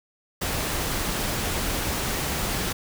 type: noise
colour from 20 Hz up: pink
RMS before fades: -27 dBFS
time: 0.41-2.73 s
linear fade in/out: 10 ms
effects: none